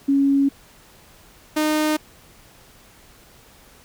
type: tone pair in turn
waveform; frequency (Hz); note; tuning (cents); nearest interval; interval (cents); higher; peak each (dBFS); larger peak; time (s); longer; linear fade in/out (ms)
sine / sawtooth; 277.2 / 306.7; C#4 / D#4; 0 / -25; major second; 175; second; -14; neither; 0.08-0.49 / 1.56-1.97; neither; 10
effects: pink hiss -50 dBFS RMS until 3.84 s